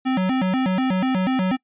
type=tone with vibrato; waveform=square; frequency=220 Hz; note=A3; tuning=in tune; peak=-19 dBFS; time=0.05-1.57 s; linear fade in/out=20 ms; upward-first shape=square; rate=4.1 Hz; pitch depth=290 cents each way; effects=noise-tail reverb RT60 0.1 s tail -24 dB re dry + resampled to 8000 Hz